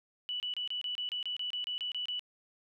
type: tone bursts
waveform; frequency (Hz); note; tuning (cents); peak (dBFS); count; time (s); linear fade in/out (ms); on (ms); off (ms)
sine; 2960; F#7; 0; -33; 14; 0.29-2.194; 0; 110; 28
effects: none